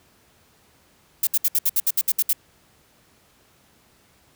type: noise bursts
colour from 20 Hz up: violet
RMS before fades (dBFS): -19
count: 11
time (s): 1.23-2.331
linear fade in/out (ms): 5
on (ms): 41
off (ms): 65
effects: pink hiss -58 dBFS RMS until 4.35 s + high-pass 60 Hz 12 dB/octave